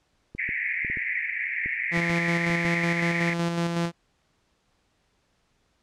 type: clicks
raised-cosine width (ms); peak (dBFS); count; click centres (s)
3; -25; 10; 0.35 / 0.491 / 0.848 / 0.9 / 0.972 / 1.66 / 1.975 / 2.102 / 2.502 / 2.65
type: band-pass noise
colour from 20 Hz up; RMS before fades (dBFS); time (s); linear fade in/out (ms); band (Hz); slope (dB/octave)
white; -29; 0.38-3.34; 10; 1800 to 2300; 96
type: tone with tremolo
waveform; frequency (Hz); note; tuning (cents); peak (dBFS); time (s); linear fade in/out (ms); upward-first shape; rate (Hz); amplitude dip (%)
sawtooth; 170; F3; -46; -19; 1.91-3.92; 50; square; 5.4; 35
effects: pink hiss -69 dBFS RMS until 5.82 s + low-pass 7000 Hz 12 dB/octave